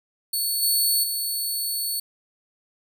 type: tone with level steps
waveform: 10% pulse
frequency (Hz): 4435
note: C#8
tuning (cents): 0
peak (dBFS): -16 / -12 / -18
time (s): 0.33-2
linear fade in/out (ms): 5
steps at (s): 0.62 / 1.03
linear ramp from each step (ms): 10
effects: none

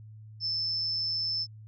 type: tone with amplitude modulation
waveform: sine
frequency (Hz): 5274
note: E8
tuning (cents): 0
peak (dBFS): -26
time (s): 0.4-1.47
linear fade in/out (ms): 50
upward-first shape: sine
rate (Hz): 167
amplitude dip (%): 40
effects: added 108 Hz sine -45 dBFS peak until 1.67 s

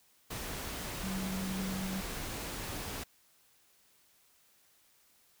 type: tone in noise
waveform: sine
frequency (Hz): 190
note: F#3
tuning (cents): +46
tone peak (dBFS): -35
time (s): 1.03-2.01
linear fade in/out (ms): 10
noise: pink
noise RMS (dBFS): -40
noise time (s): 0.3-3.04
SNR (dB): +2
effects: white hiss -67 dBFS RMS until 5.4 s

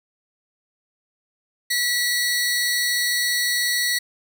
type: tone pair together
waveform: sawtooth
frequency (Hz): 1947 / 4371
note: B6 / C#8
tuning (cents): -25 / -25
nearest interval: octave + major second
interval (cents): 1400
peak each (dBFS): -18 / -21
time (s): 1.7-3.99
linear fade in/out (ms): 10
effects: none

